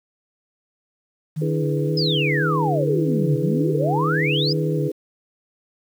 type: tone with vibrato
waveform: sine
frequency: 151.1 Hz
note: D3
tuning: 50 cents sharp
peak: -21 dBFS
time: 1.36-4.89 s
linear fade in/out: 20 ms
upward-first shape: square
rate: 1.9 Hz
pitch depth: 43 cents each way
type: chord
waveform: sine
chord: E dominant seventh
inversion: third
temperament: equal with one note detuned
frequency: 293.7 / 329.6 / 418.4 / 493.9 Hz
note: D4 / E4 / G#4 / B4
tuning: 0 / 0 / +13 / 0 cents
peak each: -30 / -28 / -26 / -28 dBFS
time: 1.41-4.92 s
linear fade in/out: 10 ms
type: exponential two-way sweep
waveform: sine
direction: down then up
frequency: 5190 to 131.3 to 5190 Hz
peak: -21 dBFS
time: 1.97-4.53 s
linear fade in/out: 5 ms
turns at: 3.36 s
effects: 8-bit